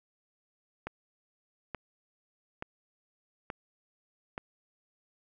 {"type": "click train", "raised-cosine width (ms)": 0.5, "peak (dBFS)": -21, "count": 5, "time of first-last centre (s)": [0.87, 4.379], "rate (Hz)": 1.14, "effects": []}